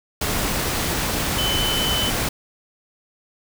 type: tone in noise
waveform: sine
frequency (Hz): 3030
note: F#7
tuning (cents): +40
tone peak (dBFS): -22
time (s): 1.38-2.1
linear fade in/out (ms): 5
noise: pink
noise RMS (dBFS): -23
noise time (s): 0.21-2.29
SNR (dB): -2
effects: none